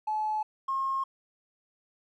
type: tone pair in turn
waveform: triangle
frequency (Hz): 859 / 1075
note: A5 / C6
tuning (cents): -42 / +47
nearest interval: major third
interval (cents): 389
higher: second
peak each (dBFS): -23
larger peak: neither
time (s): 0.07-0.43 / 0.68-1.04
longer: neither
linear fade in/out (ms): 10
effects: tanh soft clip ceiling -25 dBFS